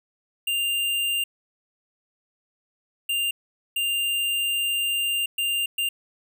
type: tone bursts at uneven times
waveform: square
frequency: 2794 Hz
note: F7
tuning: in tune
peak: -23 dBFS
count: 5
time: 0.47-1.24 / 3.09-3.31 / 3.76-5.26 / 5.38-5.66 / 5.78-5.89 s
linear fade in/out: 5 ms
effects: none